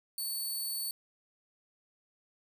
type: tone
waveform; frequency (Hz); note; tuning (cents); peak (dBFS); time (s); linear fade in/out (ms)
5% pulse; 4480; C#8; +18; -27; 0.18-0.91; 2
effects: 10-bit